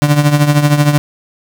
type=tone with tremolo; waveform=35% pulse; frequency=146.83 Hz; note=D3; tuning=in tune; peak=-3 dBFS; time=0.02-0.98 s; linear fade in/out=0 ms; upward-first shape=triangle; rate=13 Hz; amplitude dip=75%; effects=none